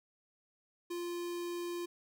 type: tone with notch filter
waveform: square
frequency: 347.8 Hz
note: F4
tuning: 7 cents flat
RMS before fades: -39 dBFS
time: 0.9-1.86 s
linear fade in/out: 10 ms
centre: 1500 Hz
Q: 1.8
effects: none